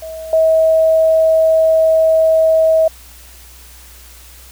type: tone with level steps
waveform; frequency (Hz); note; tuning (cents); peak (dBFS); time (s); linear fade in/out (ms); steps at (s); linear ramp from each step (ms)
sine; 642; E5; -46; -25 / -8; 0.02-2.88; 5; 0.33; 2
effects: added 61 Hz sine -40 dBFS peak until 4.51 s + white hiss -41 dBFS RMS until 4.51 s